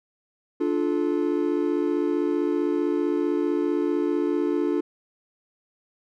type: chord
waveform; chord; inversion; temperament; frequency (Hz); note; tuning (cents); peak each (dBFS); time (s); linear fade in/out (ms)
triangle; D minor; none; equal with one note detuned; 293.7 / 349.2 / 433.9; D4 / F4 / A4; 0 / 0 / -24; -23 / -23 / -26; 0.6-4.81; 10
effects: none